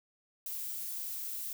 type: noise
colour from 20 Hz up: violet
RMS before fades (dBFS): -39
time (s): 0.46-1.53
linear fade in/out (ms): 2
effects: none